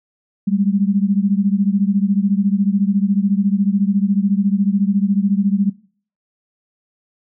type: beating tone pair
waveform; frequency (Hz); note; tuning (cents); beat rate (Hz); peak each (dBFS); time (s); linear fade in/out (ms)
sine; 194.6 / 208.6; G3 / G#3; -12 / +8; 14; -16 / -17; 0.47-5.7; 10
effects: noise-tail reverb RT60 0.5 s tail -22 dB re dry